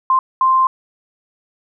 sine tone bursts at uneven times, 1046.5 Hz, C6, in tune, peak -10 dBFS, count 2, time 0.1-0.19 / 0.41-0.67 s, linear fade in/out 2 ms, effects none

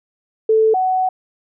sine tone pair in turn, 440 / 746.8 Hz, A4 / F#5, 0 / +16 cents, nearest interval major sixth, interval 916 cents, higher second, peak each -10 / -14 dBFS, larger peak first, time 0.49-0.74 / 0.74-1.09 s, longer second, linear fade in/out 5 ms, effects none

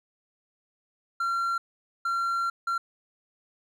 triangle tone bursts at uneven times, 1370 Hz, F6, 34 cents flat, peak -23 dBFS, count 3, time 1.2-1.58 / 2.05-2.5 / 2.67-2.78 s, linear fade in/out 5 ms, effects none

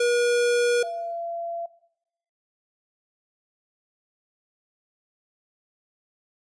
square / sine tone pair in turn, 481 / 680.2 Hz, B4 / F5, -46 / -46 cents, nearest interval tritone, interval 600 cents, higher second, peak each -20 / -29 dBFS, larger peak first, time 0-0.83 / 0.83-1.66 s, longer neither, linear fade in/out 5 ms, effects noise-tail reverb RT60 0.8 s tail -18 dB re dry + resampled to 22050 Hz

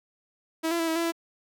sawtooth tone with pitch steps, 323.5 / 338.8 / 329.6 / 322.8 / 335.9 / 333.6 Hz, E4 / E4 / E4 / E4 / E4 / E4, -32 / +48 / 0 / -36 / +33 / +21 cents, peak -21 dBFS, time 0.63-1.122 s, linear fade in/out 20 ms, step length 82 ms, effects none

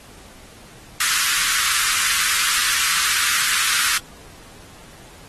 pink high-pass noise, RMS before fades -20 dBFS, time 1-3.98 s, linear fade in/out 5 ms, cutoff 1200 Hz, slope 48 dB/octave, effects pink hiss -45 dBFS RMS until 5.28 s + AAC 32 kbps

